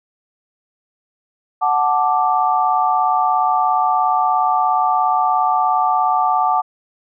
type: chord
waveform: sine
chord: D major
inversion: first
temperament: equal with one note detuned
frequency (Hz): 740 / 877 / 1174.7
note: F#5 / A5 / D6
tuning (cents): 0 / -6 / 0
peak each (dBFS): -17 / -18 / -18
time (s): 1.61-6.62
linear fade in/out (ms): 20
effects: none